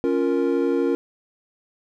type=chord; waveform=triangle; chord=Bb minor; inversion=first; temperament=equal; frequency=277.2 / 349.2 / 466.2 Hz; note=Db4 / F4 / Bb4; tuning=0 / 0 / 0 cents; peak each=-21 / -21 / -21 dBFS; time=0.04-0.95 s; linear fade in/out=0 ms; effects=none